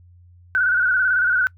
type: tone with vibrato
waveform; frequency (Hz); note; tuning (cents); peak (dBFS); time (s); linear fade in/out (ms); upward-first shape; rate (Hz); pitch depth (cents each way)
sine; 1480; F#6; 0; -15; 0.55-1.47; 0; square; 18; 50
effects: noise-tail reverb RT60 0.1 s tail -23 dB re dry + added 88 Hz sine -46 dBFS peak until 1.57 s